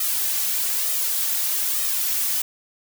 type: noise with flanger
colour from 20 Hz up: blue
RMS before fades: -23 dBFS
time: 0-2.42 s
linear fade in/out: 5 ms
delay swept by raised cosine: 1.6 to 3.6 ms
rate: 1.1 Hz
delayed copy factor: +0.75
effects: none